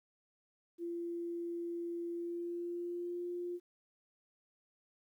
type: tone with pitch glide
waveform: sine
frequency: 342.2 to 351.8 Hz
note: F4 to F4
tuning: -35 to +13 cents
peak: -37 dBFS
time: 0.78-3.6 s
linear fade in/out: 50 ms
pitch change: +48 cents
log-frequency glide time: 2.11-3.3 s
effects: 12-bit